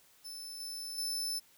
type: tone with level steps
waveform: sawtooth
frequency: 5274 Hz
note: E8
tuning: in tune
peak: -40 / -37 / -31 dBFS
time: 0.24-1.4 s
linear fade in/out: 20 ms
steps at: 0.6 / 0.98 s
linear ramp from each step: 2 ms
effects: white hiss -64 dBFS RMS until 1.57 s